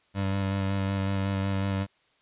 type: tone with vibrato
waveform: 25% pulse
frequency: 97.6 Hz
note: G2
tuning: 7 cents flat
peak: -22 dBFS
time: 0.14-1.87 s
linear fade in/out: 50 ms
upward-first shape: square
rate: 5.4 Hz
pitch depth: 15 cents each way
effects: white hiss -66 dBFS RMS until 2.21 s + resampled to 8000 Hz